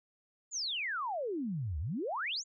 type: exponential two-way sweep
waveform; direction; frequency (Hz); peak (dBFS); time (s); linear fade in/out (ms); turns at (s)
sine; down then up; 7310 to 69.3 to 7310; -33; 0.51-2.44; 50; 1.79
effects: none

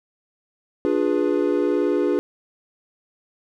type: chord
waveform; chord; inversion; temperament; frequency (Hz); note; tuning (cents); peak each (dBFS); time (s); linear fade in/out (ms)
triangle; D diminished seventh; none; equal with one note detuned; 293.7 / 354.3 / 415.3 / 493.9; D4 / F4 / Ab4 / Cb5; 0 / +25 / 0 / 0; -21 / -21 / -21 / -24; 0.85-2.19; 0
effects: none

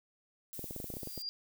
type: noise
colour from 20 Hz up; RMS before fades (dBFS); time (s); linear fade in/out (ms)
violet; -45; 0.53-1.22; 0
type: clicks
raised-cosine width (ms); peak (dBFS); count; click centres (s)
2; -29; 12; 0.593 / 0.642 / 0.709 / 0.763 / 0.801 / 0.843 / 0.902 / 0.939 / 0.969 / 1.032 / 1.073 / 1.177
type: tone with exponential growth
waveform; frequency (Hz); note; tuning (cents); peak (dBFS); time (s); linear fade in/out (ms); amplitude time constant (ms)
sine; 4786; D8; +32; -34; 0.88-1.29; 0; 89
effects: none

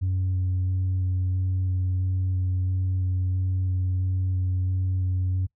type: tone with vibrato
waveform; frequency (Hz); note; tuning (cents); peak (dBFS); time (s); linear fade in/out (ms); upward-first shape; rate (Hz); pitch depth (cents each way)
sine; 92.5; F#2; 0; -20; 0.01-5.47; 20; square; 1.5; 9
effects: noise-tail reverb RT60 0.1 s tail -21 dB re dry + tanh soft clip ceiling -20 dBFS

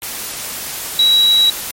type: tone in noise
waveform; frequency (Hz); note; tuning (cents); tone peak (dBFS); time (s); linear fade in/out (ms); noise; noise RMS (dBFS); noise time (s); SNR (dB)
sine; 3884; B7; -30; -8; 0.99-1.5; 2; white; -25; 0.02-1.71; +14
effects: MP3 64 kbps

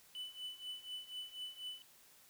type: tone with tremolo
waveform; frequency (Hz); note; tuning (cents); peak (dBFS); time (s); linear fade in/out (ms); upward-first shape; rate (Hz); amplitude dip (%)
triangle; 2992; F#7; +19; -39; 0.15-1.82; 0; triangle; 4.1; 90
effects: white hiss -64 dBFS RMS until 2.29 s

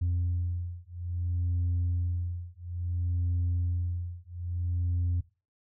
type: beating tone pair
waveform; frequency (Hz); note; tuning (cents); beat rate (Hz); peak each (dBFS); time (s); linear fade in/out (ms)
sine; 87.31 / 87.9; F2 / F2; 0 / +12; 0.59; -29; 0.01-5.21; 10
effects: noise-tail reverb RT60 0.3 s tail -20 dB re dry + tanh soft clip ceiling -23 dBFS

